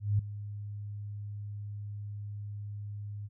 sine tone with ADSR envelope, 103 Hz, G#2, 14 cents flat, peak -22 dBFS, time 0-3.29 s, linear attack 190 ms, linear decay 5 ms, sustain -15 dB, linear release 36 ms, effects none

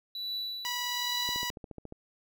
triangle tone with tremolo, 3951 Hz, B7, in tune, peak -30 dBFS, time 0.15-1.43 s, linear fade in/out 2 ms, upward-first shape triangle, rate 1.2 Hz, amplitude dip 80%
10% pulse tone, 978 Hz, B5, 17 cents flat, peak -23 dBFS, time 0.65-1.5 s, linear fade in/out 0 ms
click train, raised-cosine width 2 ms, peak -29 dBFS, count 10, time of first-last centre 1.29-1.924 s, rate 14.2 Hz
effects none

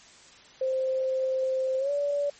sine tone with pitch glide, 523.3 to 574 Hz, C5 to D5, 0 to -40 cents, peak -24 dBFS, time 0.61-2.3 s, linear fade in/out 5 ms, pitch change +160 cents, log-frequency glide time 1.78-1.91 s, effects white hiss -52 dBFS RMS until 2.39 s + MP3 32 kbps

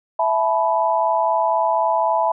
sine chord, E suspended fourth, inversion none, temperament equal with one note detuned, 659.3 / 863.9 / 987.8 Hz, E5 / A5 / B5, 0 / -32 / 0 cents, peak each -20 dBFS, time 0.19-2.32 s, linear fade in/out 5 ms, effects none

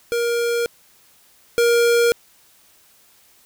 square tone pair in turn, 471.2 / 471.2 Hz, A#4 / A#4, +19 / +19 cents, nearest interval unison, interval 0 cents, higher neither, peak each -19 / -14 dBFS, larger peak second, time 0.12-0.66 / 1.58-2.12 s, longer neither, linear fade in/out 0 ms, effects white hiss -54 dBFS RMS until 3.45 s

